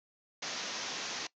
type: low-pass noise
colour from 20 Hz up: white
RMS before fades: -39 dBFS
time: 0.42-1.27 s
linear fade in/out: 5 ms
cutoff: 6600 Hz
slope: 96 dB/octave
effects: noise-tail reverb RT60 0.1 s tail -20 dB re dry + high-pass 200 Hz 12 dB/octave